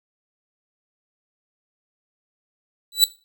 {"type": "tone with exponential growth", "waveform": "sawtooth", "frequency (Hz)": 3951, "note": "B7", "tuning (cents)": 0, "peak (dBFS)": -4, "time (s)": [2.92, 3.04], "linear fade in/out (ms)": 1, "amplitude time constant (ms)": 25, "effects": ["noise-tail reverb RT60 0.3 s tail -17 dB re dry"]}